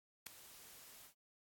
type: noise with ADSR envelope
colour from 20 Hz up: white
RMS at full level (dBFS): -42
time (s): 0.26-1.14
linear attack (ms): 8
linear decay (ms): 3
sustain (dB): -16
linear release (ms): 92
effects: AAC 64 kbps